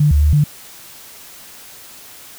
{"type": "tone with pitch steps", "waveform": "sine", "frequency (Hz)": [148.5, 73, 75, 147.9], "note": ["D3", "D2", "D2", "D3"], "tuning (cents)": [20, -10, 37, 13], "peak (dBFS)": -9, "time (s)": [0, 0.44], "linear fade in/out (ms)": 5, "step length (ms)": 110, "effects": ["white hiss -39 dBFS RMS until 2.38 s"]}